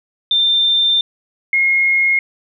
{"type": "tone pair in turn", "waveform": "sine", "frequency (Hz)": [3586, 2152], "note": ["A7", "C7"], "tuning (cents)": [32, 48], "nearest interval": "major sixth", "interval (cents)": 884, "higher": "first", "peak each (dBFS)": -11, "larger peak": "neither", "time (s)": [[0.31, 1.01], [1.53, 2.19]], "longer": "first", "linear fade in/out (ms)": 2, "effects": []}